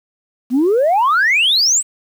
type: exponential sweep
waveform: sine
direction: up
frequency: 233.1 to 8372 Hz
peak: -9 dBFS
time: 0.5-1.83 s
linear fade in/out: 50 ms
effects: tanh soft clip ceiling -8 dBFS + 7-bit